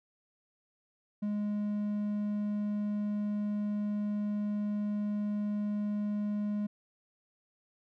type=tone; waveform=triangle; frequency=207.7 Hz; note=G#3; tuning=in tune; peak=-28 dBFS; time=1.22-6.67 s; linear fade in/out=10 ms; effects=none